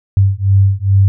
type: beating tone pair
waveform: sine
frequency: 96.7 / 99.1 Hz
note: G2 / G2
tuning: -23 / +19 cents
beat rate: 2.4 Hz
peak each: -11 dBFS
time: 0.17-1.08 s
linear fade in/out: 0 ms
effects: none